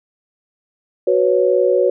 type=chord; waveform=sine; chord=F# suspended fourth; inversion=none; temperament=equal; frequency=370 / 493.9 / 554.4 Hz; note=F#4 / B4 / C#5; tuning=0 / 0 / 0 cents; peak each=-16 dBFS; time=1.07-1.9 s; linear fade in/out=5 ms; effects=none